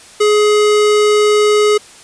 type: tone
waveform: square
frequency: 420 Hz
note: G#4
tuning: 19 cents sharp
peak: -9 dBFS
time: 0.2-1.78 s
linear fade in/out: 10 ms
effects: white hiss -39 dBFS RMS until 2.03 s + resampled to 22050 Hz